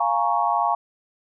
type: chord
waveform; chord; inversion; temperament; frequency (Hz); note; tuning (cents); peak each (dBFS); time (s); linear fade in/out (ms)
sine; Bb minor seventh; second; equal; 698.5 / 830.6 / 932.3 / 1108.7; F5 / Ab5 / Bb5 / Db6; 0 / 0 / 0 / 0; -24; 0-0.75; 5
effects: none